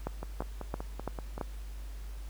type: two click trains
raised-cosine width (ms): 1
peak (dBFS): -24 / -19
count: 7 / 5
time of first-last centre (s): 0.23-1.379 / 0.07-1.412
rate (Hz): 5.22 / 2.98
effects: added 50 Hz sine -39 dBFS peak until 2.29 s + pink hiss -56 dBFS RMS until 2.29 s